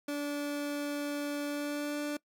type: tone with pitch glide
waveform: 30% pulse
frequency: 289.7 to 293.7 Hz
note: D4 to D4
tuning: -24 to 0 cents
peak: -30 dBFS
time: 0.08-2.17 s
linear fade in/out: 5 ms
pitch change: +24 cents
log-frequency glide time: 1.46-2.01 s
effects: noise-tail reverb RT60 0.1 s tail -22 dB re dry